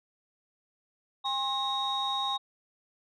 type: tone cluster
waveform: sine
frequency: 808 / 1067 / 3762 Hz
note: G#5 / C6 / A#7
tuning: -48 / +34 / +15 cents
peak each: -32 / -32 / -30 dBFS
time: 1.24-2.38 s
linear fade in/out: 20 ms
effects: tanh soft clip ceiling -22 dBFS